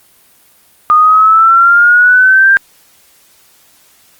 sine exponential sweep, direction up, 1220 to 1597 Hz, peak -3 dBFS, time 0.9-2.57 s, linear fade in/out 0 ms, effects white hiss -47 dBFS RMS until 4.19 s + Opus 32 kbps

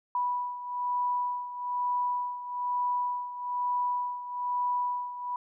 sine beating tone pair, 983 / 984.1 Hz, B5 / B5, -8 / -6 cents, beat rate 1.1 Hz, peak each -29 / -34 dBFS, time 0.15-5.36 s, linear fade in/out 2 ms, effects none

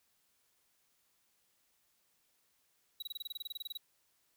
square tone bursts, 3887 Hz, B7, 28 cents flat, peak -39 dBFS, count 16, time 3-3.774 s, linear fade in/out 5 ms, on 24 ms, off 26 ms, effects white hiss -75 dBFS RMS until 4.36 s

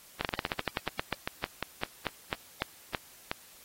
slowing click train, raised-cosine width 0.3 ms, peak -13 dBFS, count 22, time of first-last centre 0.21-3.315 s, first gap 38 ms, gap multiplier 1.12, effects white hiss -55 dBFS RMS until 3.64 s + AAC 48 kbps

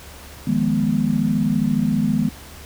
sine chord, F half-diminished seventh, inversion third, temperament equal with one note detuned, 155.56 / 174.61 / 207.7 / 242.4 Hz, Eb3 / F3 / Ab3 / Cb4, 0 / 0 / 0 / -32 cents, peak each -23 / -26 / -20 / -21 dBFS, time 0.47-2.29 s, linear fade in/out 5 ms, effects added 72 Hz sine -41 dBFS peak until 2.65 s + pink hiss -41 dBFS RMS until 2.65 s

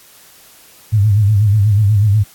sine tone with vibrato, 103.83 Hz, G#2, in tune, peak -8 dBFS, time 0.92-2.24 s, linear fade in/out 20 ms, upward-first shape sine, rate 8.2 Hz, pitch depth 99 cents each way, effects white hiss -44 dBFS RMS until 2.34 s + AAC 64 kbps

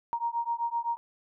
sine beating tone pair, 932.3 / 940.1 Hz, A#5 / A#5, 0 / +14 cents, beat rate 7.8 Hz, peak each -31 dBFS, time 0.13-0.97 s, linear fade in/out 0 ms, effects none

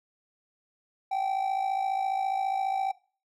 triangle tone with amplitude modulation, 774 Hz, G5, 22 cents flat, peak -21 dBFS, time 1.11-2.92 s, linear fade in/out 10 ms, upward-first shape sine, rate 54.7 Hz, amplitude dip 65%, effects noise-tail reverb RT60 0.4 s tail -21 dB re dry

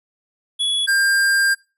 square tone pair in turn, 3386 / 1598 Hz, G#7 / G6, +33 / +33 cents, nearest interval octave + minor second, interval 1300 cents, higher first, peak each -18 / -15 dBFS, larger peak second, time 0.59-0.87 / 0.87-1.55 s, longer second, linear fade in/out 20 ms, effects noise-tail reverb RT60 0.3 s tail -24 dB re dry + resampled to 32000 Hz

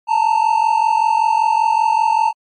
triangle tone pair together, 872 / 917.2 Hz, A5 / A#5, -16 / -28 cents, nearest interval minor second, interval 88 cents, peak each -13 dBFS, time 0.07-2.33 s, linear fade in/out 50 ms, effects MP3 48 kbps

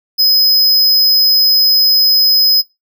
square tone, 5060 Hz, D#8, 28 cents sharp, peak -8 dBFS, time 0.18-2.62 s, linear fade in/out 20 ms, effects noise-tail reverb RT60 0.2 s tail -19 dB re dry

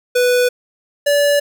square tone pair in turn, 493.9 / 576.6 Hz, B4 / D5, 0 / -32 cents, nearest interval minor third, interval 268 cents, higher second, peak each -12 dBFS, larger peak neither, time 0.15-0.49 / 1.06-1.4 s, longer neither, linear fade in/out 10 ms, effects none

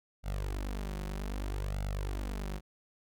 sawtooth tone with flanger, 49.19 Hz, G1, 7 cents sharp, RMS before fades -36 dBFS, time 0.23-2.61 s, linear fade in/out 50 ms, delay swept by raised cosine 1.4 to 5.5 ms, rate 0.63 Hz, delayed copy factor +0.95, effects none

